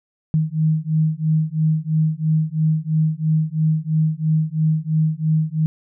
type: beating tone pair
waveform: sine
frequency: 155.56 / 158.56 Hz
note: D#3 / D#3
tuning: 0 / +33 cents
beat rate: 3 Hz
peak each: -19 dBFS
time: 0.34-5.66 s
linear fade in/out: 0 ms
effects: none